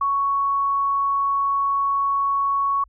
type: tone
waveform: sine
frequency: 1112 Hz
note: C#6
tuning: 5 cents sharp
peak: -18 dBFS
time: 0.01-2.84 s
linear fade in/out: 5 ms
effects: added 50 Hz sine -51 dBFS peak until 2.88 s